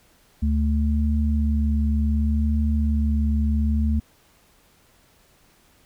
sine tone pair together, 73.56 / 220 Hz, D2 / A3, +3 / 0 cents, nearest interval octave + perfect fifth, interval 1897 cents, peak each -19 / -24 dBFS, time 0.42-4 s, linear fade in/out 10 ms, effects pink hiss -58 dBFS RMS until 5.85 s

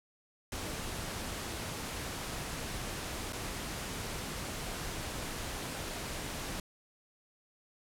pink noise with dropouts, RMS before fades -39 dBFS, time 0.52-6.6 s, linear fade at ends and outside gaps 2 ms, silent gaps 3.325-3.33 s, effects low-pass 12000 Hz 12 dB/octave

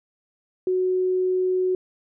sine tone, 369.3 Hz, F#4, 3 cents flat, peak -19 dBFS, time 0.67-1.75 s, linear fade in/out 2 ms, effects none

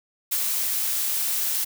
blue noise with ADSR envelope, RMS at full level -23 dBFS, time 0.31-1.65 s, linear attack 16 ms, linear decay 49 ms, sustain -2 dB, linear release 13 ms, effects none

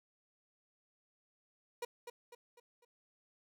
30% pulse tone with echo, 480 Hz, B4, 49 cents flat, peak -35 dBFS, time 1.82-1.85 s, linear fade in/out 5 ms, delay 250 ms, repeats 4, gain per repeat -7 dB, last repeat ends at 2.85 s, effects none

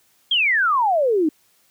sine exponential sweep, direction down, 3322 to 293.7 Hz, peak -15 dBFS, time 0.31-1.29 s, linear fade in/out 5 ms, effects white hiss -60 dBFS RMS until 1.7 s + high-pass 80 Hz 12 dB/octave

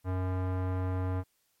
square tone with low-pass filter, 92.5 Hz, F#2, in tune, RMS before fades -31 dBFS, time 0.04-1.24 s, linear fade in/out 50 ms, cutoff 1200 Hz, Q 1.1, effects white hiss -73 dBFS RMS until 1.6 s + MP3 64 kbps

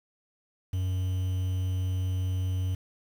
triangle tone with quantisation, 92.5 Hz, F#2, in tune, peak -24 dBFS, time 0.73-2.75 s, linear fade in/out 5 ms, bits 8, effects none

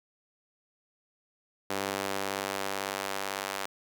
sawtooth tone with high-pass filter sweep, 98 Hz, G2, in tune, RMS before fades -34 dBFS, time 1.7-3.66 s, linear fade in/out 5 ms, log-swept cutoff 390 to 750 Hz, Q 0.73, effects none

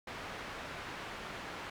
white low-pass noise, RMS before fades -44 dBFS, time 0.07-1.7 s, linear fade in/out 5 ms, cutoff 2000 Hz, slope 12 dB/octave, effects none

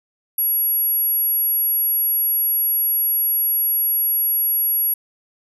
sine tone, 11380 Hz, F9, 31 cents sharp, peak -16 dBFS, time 0.38-4.94 s, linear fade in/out 5 ms, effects none

